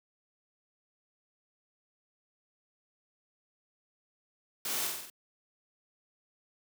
white noise with echo, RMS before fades -35 dBFS, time 4.65-4.87 s, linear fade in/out 2 ms, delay 46 ms, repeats 5, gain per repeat -3 dB, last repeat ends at 5.1 s, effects high-pass 150 Hz 12 dB/octave

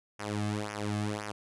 sawtooth tone with flanger, 104.6 Hz, G#2, 13 cents sharp, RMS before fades -34 dBFS, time 0.19-1.32 s, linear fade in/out 10 ms, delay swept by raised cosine 0.24 to 2.14 ms, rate 1.9 Hz, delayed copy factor -0.9, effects resampled to 24000 Hz

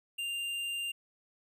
sine tone with tanh clipping, 2792 Hz, F7, 1 cent flat, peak -35 dBFS, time 0.18-0.92 s, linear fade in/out 10 ms, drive 12 dB, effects none

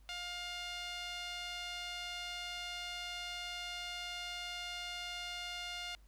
sawtooth tone with band-pass filter, 707 Hz, F5, 21 cents sharp, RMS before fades -43 dBFS, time 0.09-5.95 s, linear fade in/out 0 ms, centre 3200 Hz, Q 1.5, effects added 50 Hz sine -58 dBFS peak until 6.07 s + pink hiss -72 dBFS RMS until 6.07 s

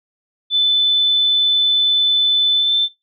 sine tone with pitch glide, 3511 to 3544 Hz, A7 to A7, -4 to +12 cents, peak -12 dBFS, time 0.5-2.89 s, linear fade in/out 50 ms, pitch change +16 cents, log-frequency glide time 2.55-2.75 s, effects noise-tail reverb RT60 0.2 s tail -17 dB re dry

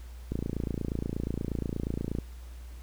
click train, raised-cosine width 3 ms, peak -18 dBFS, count 54, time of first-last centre 0.32-2.186 s, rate 28.4 Hz, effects added 60 Hz sine -41 dBFS peak until 2.82 s + pink hiss -57 dBFS RMS until 2.82 s

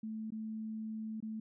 sine tone with dropouts, 219 Hz, A3, 8 cents flat, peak -38 dBFS, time 0.03-1.4 s, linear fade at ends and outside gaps 5 ms, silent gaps 0.305-0.32 / 1.204-1.225 s, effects none

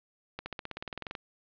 accelerating click train, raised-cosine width 0.3 ms, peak -21 dBFS, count 15, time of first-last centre 0.39-1.152 s, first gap 70 ms, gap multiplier 0.96, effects resampled to 11025 Hz + 9-bit

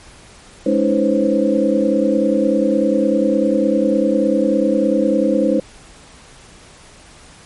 sine tone cluster, 210.1 / 283.2 / 319.8 / 505 / 535 Hz, G#3 / C#4 / D#4 / B4 / C5, +20 / +37 / +48 / +39 / +38 cents, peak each -19 dBFS, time 0.66-5.6 s, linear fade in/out 5 ms, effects pink hiss -43 dBFS RMS until 7.45 s + MP3 48 kbps

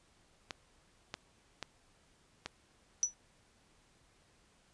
clicks, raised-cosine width 0.2 ms, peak -21 dBFS, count 4, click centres 0.508 / 1.141 / 1.627 / 2.46 s
sine tone with exponential decay, 5920 Hz, F#8, in tune, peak -23 dBFS, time 3.03-3.14 s, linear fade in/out 0 ms, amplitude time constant 22 ms
effects pink hiss -68 dBFS RMS until 4.73 s + resampled to 22050 Hz

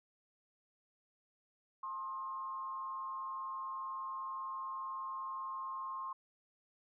sine tone with frequency modulation, 1064 Hz, C6, 29 cents sharp, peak -39 dBFS, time 1.83-6.13 s, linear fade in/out 5 ms, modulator 175 Hz, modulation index 0.42, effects none

